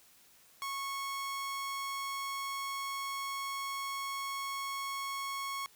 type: tone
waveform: sawtooth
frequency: 1100 Hz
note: C#6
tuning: 14 cents flat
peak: -32 dBFS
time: 0.62-5.66 s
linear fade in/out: 0 ms
effects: white hiss -62 dBFS RMS until 5.75 s